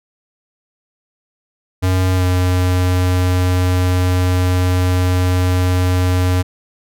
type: tone with pitch glide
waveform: square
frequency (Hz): 92.5 to 90.86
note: F#2 to F#2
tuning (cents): 0 to -31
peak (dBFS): -13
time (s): 1.82-6.43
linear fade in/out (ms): 20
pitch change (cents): -31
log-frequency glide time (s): 2.16-2.23
effects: none